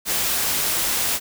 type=noise; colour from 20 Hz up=white; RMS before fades=-22 dBFS; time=0.05-1.2 s; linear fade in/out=50 ms; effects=none